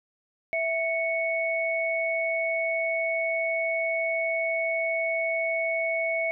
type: tone pair together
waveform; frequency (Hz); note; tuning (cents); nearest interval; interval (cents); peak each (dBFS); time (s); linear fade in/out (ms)
sine; 658.4 / 2217; E5 / C#7; -2 / 0; octave + major sixth; 2102; -27; 0.53-6.31; 0
effects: none